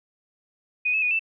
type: tone with pitch steps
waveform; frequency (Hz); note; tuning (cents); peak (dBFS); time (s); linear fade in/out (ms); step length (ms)
sine; 2485 / 2593 / 2468 / 2653; D#7 / E7 / D#7 / E7; -3 / -29 / -15 / +10; -20; 0.85-1.194; 10; 86
effects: none